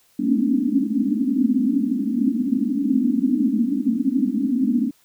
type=band-pass noise; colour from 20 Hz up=white; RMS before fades=-20 dBFS; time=0.19-4.91 s; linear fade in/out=10 ms; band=210 to 290 Hz; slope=96 dB/octave; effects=white hiss -59 dBFS RMS until 5.04 s